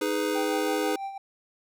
square chord, G# minor, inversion second, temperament just, 311.5 / 415.3 / 498.4 Hz, D#4 / G#4 / B4, +2 / 0 / +16 cents, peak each -30 / -30 / -31 dBFS, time 0.01-0.96 s, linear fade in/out 5 ms
triangle tone with tremolo, 784 Hz, G5, in tune, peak -28 dBFS, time 0.35-1.18 s, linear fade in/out 5 ms, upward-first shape sine, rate 6.1 Hz, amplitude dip 60%
effects none

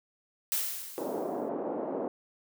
blue noise with exponential decay, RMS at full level -28 dBFS, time 0.52-1.49 s, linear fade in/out 0 ms, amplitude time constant 210 ms
white band-pass noise, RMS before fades -34 dBFS, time 0.98-2.08 s, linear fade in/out 0 ms, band 240 to 680 Hz, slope 24 dB/octave
effects none

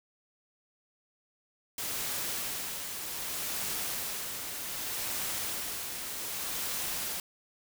white noise with tremolo, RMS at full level -34 dBFS, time 1.78-7.2 s, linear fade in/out 2 ms, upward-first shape sine, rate 0.65 Hz, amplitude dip 40%, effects none

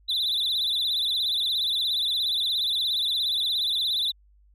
sine tone with vibrato, 3729 Hz, A#7, in tune, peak -20 dBFS, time 0.08-4.12 s, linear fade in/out 20 ms, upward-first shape sine, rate 17 Hz, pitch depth 140 cents each way, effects tanh soft clip ceiling -22 dBFS + added 50 Hz sine -55 dBFS peak until 4.54 s

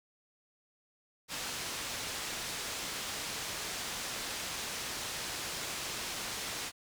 white low-pass noise, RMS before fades -39 dBFS, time 1.28-6.72 s, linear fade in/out 50 ms, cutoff 6700 Hz, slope 12 dB/octave, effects none

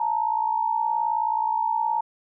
sine tone pair together, 871 / 930 Hz, A5 / A#5, -18 / -4 cents, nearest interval minor second, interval 114 cents, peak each -24 dBFS, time 0-2.01 s, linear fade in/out 5 ms, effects none

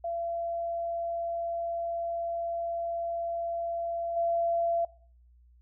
sine tone with level steps, 679 Hz, F5, 49 cents flat, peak -30 / -25 dBFS, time 0.04-4.85 s, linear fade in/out 5 ms, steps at 4.16 s, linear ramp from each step 10 ms, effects noise-tail reverb RT60 0.5 s tail -20 dB re dry + added 60 Hz sine -56 dBFS peak until 5.61 s

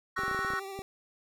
triangle chord, F# dominant seventh, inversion second, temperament equal, 1108.7 / 1318.5 / 1480 / 1864.7 Hz, C#6 / E6 / F#6 / A#6, 0 / 0 / 0 / 0 cents, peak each -34 dBFS, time 0.16-0.6 s, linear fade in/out 10 ms
25% pulse tone with vibrato, 390 Hz, G4, 9 cents flat, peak -35 dBFS, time 0.18-0.82 s, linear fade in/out 0 ms, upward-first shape triangle, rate 14 Hz, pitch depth 33 cents each way
clicks, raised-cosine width 2 ms, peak -27 dBFS, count 10, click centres 0.191 / 0.235 / 0.281 / 0.313 / 0.347 / 0.391 / 0.448 / 0.504 / 0.536 / 0.791 s
effects none

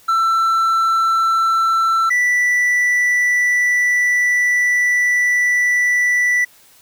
triangle tone pair in turn, 1337 / 1968.3 Hz, E6 / B6, +24 / -6 cents, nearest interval perfect fifth, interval 670 cents, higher second, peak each -11 dBFS, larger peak neither, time 0.08-2.1 / 2.1-6.45 s, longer second, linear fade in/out 10 ms, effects white hiss -49 dBFS RMS until 6.81 s

